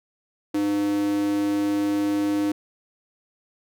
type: tone with high-pass filter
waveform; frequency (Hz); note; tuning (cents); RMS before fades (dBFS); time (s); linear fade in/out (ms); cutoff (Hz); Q
square; 101.5; G#2; -39; -23; 0.54-2.52; 5; 320; 5.6
effects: none